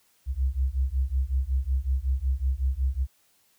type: beating tone pair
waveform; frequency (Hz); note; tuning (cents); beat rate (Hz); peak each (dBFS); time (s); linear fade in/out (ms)
sine; 63.3 / 68.7; B1 / C#2; +43 / -15; 5.4; -26; 0.26-3.07; 50
effects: white hiss -65 dBFS RMS until 3.58 s